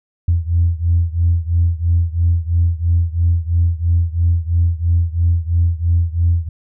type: beating tone pair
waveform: sine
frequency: 84 / 87 Hz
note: E2 / F2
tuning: +33 / -6 cents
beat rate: 3 Hz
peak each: -14 / -16 dBFS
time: 0.28-6.49 s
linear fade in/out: 5 ms
effects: tanh soft clip ceiling -5 dBFS